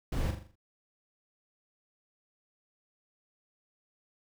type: noise with echo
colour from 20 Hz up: brown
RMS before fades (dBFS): -31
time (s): 0.12-0.31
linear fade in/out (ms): 5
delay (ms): 41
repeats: 6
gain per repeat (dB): -6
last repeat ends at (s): 0.556
effects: none